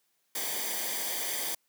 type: noise with comb filter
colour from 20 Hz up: white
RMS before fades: -33 dBFS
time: 0.35-1.55 s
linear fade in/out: 5 ms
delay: 0.74 ms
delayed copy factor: -0.7
effects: white hiss -74 dBFS RMS until 1.68 s + high-pass 150 Hz 12 dB/octave